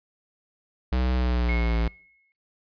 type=tone with pitch glide; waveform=square; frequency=62.9 to 56.69 Hz; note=B1 to A#1; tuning=+32 to -48 cents; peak=-22 dBFS; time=0.92-1.88 s; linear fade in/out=5 ms; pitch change=-180 cents; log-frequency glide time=1.15-1.77 s
type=tone with exponential decay; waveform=sine; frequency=2176 Hz; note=C#7; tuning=33 cents flat; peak=-28 dBFS; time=1.49-2.32 s; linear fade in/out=0 ms; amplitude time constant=180 ms
effects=noise-tail reverb RT60 0.4 s tail -25 dB re dry + resampled to 11025 Hz